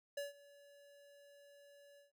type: tone with ADSR envelope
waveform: square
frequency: 570 Hz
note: C#5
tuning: 48 cents sharp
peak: -39 dBFS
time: 0.17-2.12 s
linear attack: 6 ms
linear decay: 150 ms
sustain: -22 dB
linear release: 140 ms
effects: none